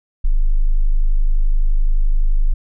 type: tone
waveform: sine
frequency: 25.84 Hz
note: G#0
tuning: 8 cents flat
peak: -10 dBFS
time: 0.24-2.54 s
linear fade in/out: 10 ms
effects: none